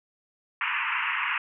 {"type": "band-pass noise", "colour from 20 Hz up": "white", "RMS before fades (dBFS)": -28, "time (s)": [0.61, 1.38], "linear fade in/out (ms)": 2, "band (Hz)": [910, 2800], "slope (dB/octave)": 96, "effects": []}